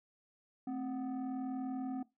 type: tone with frequency modulation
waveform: sine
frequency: 261.6 Hz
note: C4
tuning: in tune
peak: -34 dBFS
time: 0.67-2.03 s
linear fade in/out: 5 ms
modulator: 483 Hz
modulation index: 0.64
effects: noise-tail reverb RT60 0.2 s tail -21 dB re dry + tanh soft clip ceiling -34 dBFS